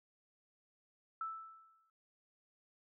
sine tone with exponential decay, 1318.5 Hz, E6, in tune, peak -36 dBFS, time 1.21-1.9 s, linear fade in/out 2 ms, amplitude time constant 150 ms, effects none

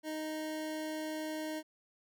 25% pulse tone, 311.1 Hz, D#4, in tune, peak -33 dBFS, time 0.03-1.63 s, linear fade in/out 50 ms, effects none

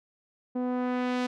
sawtooth tone with low-pass filter sweep, 249.5 Hz, B3, 18 cents sharp, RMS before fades -29 dBFS, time 0.55-1.27 s, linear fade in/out 10 ms, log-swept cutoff 580 to 5400 Hz, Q 0.75, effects none

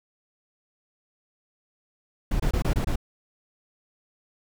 brown noise bursts, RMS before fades -23 dBFS, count 6, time 2.31-2.958 s, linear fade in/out 5 ms, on 88 ms, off 24 ms, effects none

